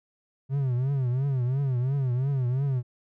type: tone with vibrato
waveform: triangle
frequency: 131.1 Hz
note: C3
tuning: 4 cents sharp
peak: -21 dBFS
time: 0.49-2.83 s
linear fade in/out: 50 ms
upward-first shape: triangle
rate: 2.9 Hz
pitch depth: 160 cents each way
effects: none